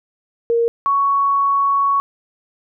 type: tone pair in turn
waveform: sine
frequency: 466.2 / 1114.6 Hz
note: A#4 / C#6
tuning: 0 / +9 cents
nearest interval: octave + minor third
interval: 1509 cents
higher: second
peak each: -13 dBFS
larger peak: neither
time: 0.5-0.68 / 0.86-2 s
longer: second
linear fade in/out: 0 ms
effects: none